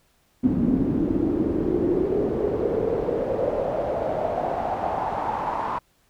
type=noise with band-pass filter sweep; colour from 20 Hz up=brown; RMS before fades=-24 dBFS; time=0.43-5.79 s; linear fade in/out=10 ms; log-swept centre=250 to 980 Hz; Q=4.7; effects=pink hiss -64 dBFS RMS until 6.09 s